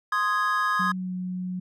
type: chord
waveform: triangle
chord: Ab major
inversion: first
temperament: equal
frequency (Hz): 1046.5 / 1244.5 / 1661.2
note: C6 / Eb6 / Ab6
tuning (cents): 0 / 0 / 0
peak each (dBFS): -26 / -23 / -25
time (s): 0.12-0.92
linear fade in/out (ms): 5
type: tone with pitch glide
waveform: sine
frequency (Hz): 185.8 to 182.61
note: F#3 to F#3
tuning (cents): +7 to -22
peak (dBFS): -28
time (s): 0.79-1.6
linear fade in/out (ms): 10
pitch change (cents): -29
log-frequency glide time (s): 0.93-1.14
effects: none